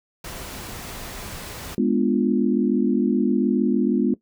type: noise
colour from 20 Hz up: pink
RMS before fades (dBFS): -35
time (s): 0.24-1.75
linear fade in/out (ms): 5
type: chord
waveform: sine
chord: G# diminished seventh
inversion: none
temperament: equal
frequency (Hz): 207.7 / 246.9 / 293.7 / 349.2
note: G#3 / B3 / D4 / F4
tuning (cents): 0 / 0 / 0 / 0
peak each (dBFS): -22 / -21 / -24 / -24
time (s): 1.78-4.14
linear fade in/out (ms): 2
effects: noise-tail reverb RT60 0.1 s tail -17 dB re dry